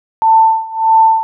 sine tone with tremolo, 891 Hz, A5, 22 cents sharp, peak -4 dBFS, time 0.22-1.23 s, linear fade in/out 0 ms, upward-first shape sine, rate 1.6 Hz, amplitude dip 90%, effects none

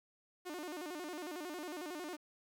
sawtooth tone with vibrato, 329.6 Hz, E4, in tune, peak -38 dBFS, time 0.45-2.17 s, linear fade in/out 20 ms, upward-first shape square, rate 11 Hz, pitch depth 160 cents each way, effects 11-bit

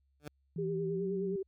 15% pulse tone with exponential growth, 148 Hz, D3, 14 cents sharp, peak -32 dBFS, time 0.2-0.28 s, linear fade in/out 0 ms, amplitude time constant 17 ms
sine tone with pitch glide, 165 to 183.08 Hz, E3 to F#3, +2 to -18 cents, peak -36 dBFS, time 0.56-1.36 s, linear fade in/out 2 ms, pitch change +180 cents, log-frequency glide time 0.9-1.06 s
sine tone with vibrato, 392 Hz, G4, in tune, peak -33 dBFS, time 0.58-1.43 s, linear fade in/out 10 ms, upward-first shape sine, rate 9.5 Hz, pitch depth 51 cents each way
effects added 68 Hz sine -70 dBFS peak until 1.47 s

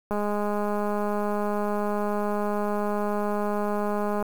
click train, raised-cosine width 1 ms, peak -15 dBFS, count 853, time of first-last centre 0.11-4.226 s, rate 207 Hz, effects 7-bit

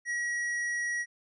sine tone with tanh clipping, 1912 Hz, A#6, 43 cents sharp, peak -31 dBFS, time 0.05-1.06 s, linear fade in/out 50 ms, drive 11 dB, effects resampled to 24000 Hz

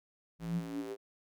square tone with high-pass filter sweep, 56 Hz, A1, 31 cents sharp, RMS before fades -38 dBFS, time 0.39-0.97 s, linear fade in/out 50 ms, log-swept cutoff 120 to 430 Hz, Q 8.5, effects none

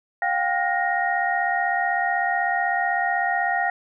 sine tone cluster, 711 / 787 / 1424 / 1868 Hz, F5 / G5 / F6 / A#6, +31 / +7 / +33 / +3 cents, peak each -25 / -25 / -31 / -24 dBFS, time 0.22-3.7 s, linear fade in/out 2 ms, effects none

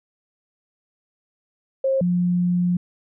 sine tone pair in turn, 535 / 177.3 Hz, C5 / F3, +38 / +26 cents, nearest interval octave + perfect fifth, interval 1912 cents, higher first, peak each -17 dBFS, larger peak neither, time 1.84-2.01 / 2.01-2.77 s, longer second, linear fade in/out 5 ms, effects none

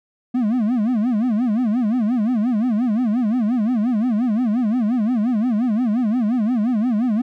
triangle tone with vibrato, 230 Hz, A#3, 23 cents flat, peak -14 dBFS, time 0.34-7.22 s, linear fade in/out 10 ms, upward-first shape sine, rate 5.7 Hz, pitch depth 200 cents each way, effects none

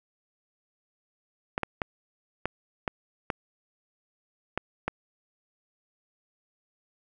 clicks, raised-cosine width 0.5 ms, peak -12 dBFS, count 8, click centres 1.579 / 1.633 / 1.818 / 2.456 / 2.878 / 3.302 / 4.576 / 4.88 s, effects none

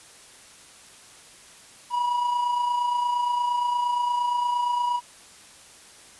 triangle tone with amplitude modulation, 970 Hz, B5, 31 cents flat, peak -18 dBFS, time 1.9-5.01 s, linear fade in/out 50 ms, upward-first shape sine, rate 28.6 Hz, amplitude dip 45%, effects white hiss -49 dBFS RMS until 6.19 s + resampled to 24000 Hz

